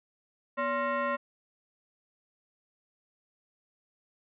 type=tone with frequency modulation; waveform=sine; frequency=243.5 Hz; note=B3; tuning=24 cents flat; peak=-27 dBFS; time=0.57-1.17 s; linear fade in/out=20 ms; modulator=813 Hz; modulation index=1.9; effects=none